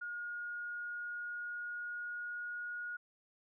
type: tone with pitch glide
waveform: sine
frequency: 1432 to 1443.6 Hz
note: F6 to F#6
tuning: +43 to -43 cents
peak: -39 dBFS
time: 0.01-2.97 s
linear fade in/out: 10 ms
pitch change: +14 cents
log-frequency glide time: 0.3-2.68 s
effects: none